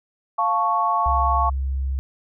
sine chord, F augmented, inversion none, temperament equal, 698.5 / 880 / 1108.7 Hz, F5 / A5 / C#6, 0 / 0 / 0 cents, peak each -24 / -23 / -20 dBFS, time 0.38-1.5 s, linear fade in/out 10 ms
sine tone, 67 Hz, C2, 42 cents sharp, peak -21 dBFS, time 1.06-1.99 s, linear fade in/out 0 ms
effects none

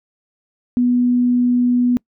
sine tone, 245.5 Hz, B3, 10 cents flat, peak -12 dBFS, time 0.77-1.97 s, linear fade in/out 0 ms, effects noise-tail reverb RT60 0.1 s tail -26 dB re dry

